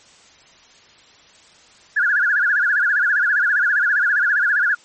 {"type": "tone with vibrato", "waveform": "sine", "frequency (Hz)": 1560, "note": "G6", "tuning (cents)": -9, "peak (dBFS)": -14, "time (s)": [1.96, 4.75], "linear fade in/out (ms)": 10, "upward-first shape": "sine", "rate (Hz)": 15, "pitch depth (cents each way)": 180, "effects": ["white hiss -49 dBFS RMS until 4.84 s", "MP3 32 kbps"]}